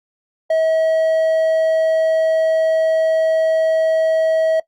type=tone; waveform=triangle; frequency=642 Hz; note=E5; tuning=46 cents flat; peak=-11 dBFS; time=0.5-4.6 s; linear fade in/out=5 ms; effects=noise-tail reverb RT60 0.1 s tail -20 dB re dry + Opus 48 kbps